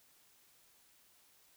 silence, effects white hiss -67 dBFS RMS until 1.56 s

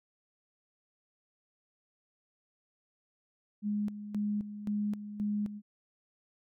sine tone with tremolo, 207.7 Hz, G#3, in tune, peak -29 dBFS, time 3.62-5.62 s, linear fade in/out 50 ms, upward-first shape square, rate 1.9 Hz, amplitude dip 70%, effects none

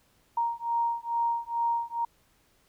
sine beating tone pair, 933 / 935.3 Hz, A#5 / A#5, +1 / +6 cents, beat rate 2.3 Hz, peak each -29 dBFS, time 0.37-2.05 s, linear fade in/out 5 ms, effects pink hiss -66 dBFS RMS until 2.68 s

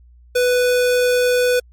square tone, 495.2 Hz, B4, 5 cents sharp, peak -14 dBFS, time 0.35-1.6 s, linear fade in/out 10 ms, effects added 60 Hz sine -44 dBFS peak until 1.72 s + MP3 64 kbps

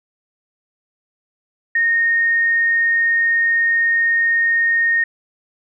sine tone, 1848 Hz, A#6, 16 cents flat, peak -13 dBFS, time 1.75-5.04 s, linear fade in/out 5 ms, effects none

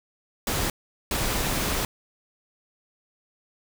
pink noise bursts at uneven times, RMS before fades -26 dBFS, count 2, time 0.47-0.7 / 1.11-1.85 s, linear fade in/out 2 ms, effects none

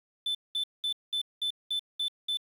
sine tone bursts, 3520 Hz, A7, in tune, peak -25 dBFS, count 8, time 0.26-2.372 s, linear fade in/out 5 ms, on 89 ms, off 200 ms, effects tanh soft clip ceiling -26 dBFS + 9-bit

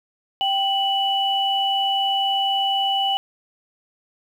sine tone pair together, 784 / 2960 Hz, G5 / F#7, 0 / 0 cents, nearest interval octave + major seventh, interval 2300 cents, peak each -21 dBFS, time 0.41-3.17 s, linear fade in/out 0 ms, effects 8-bit

